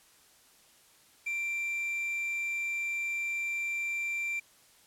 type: tone with quantisation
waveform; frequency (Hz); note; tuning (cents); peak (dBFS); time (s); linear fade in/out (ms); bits
triangle; 2356; D7; +5; -29; 1.26-4.4; 10; 9
effects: white hiss -61 dBFS RMS until 4.86 s + low-pass 12000 Hz 12 dB/octave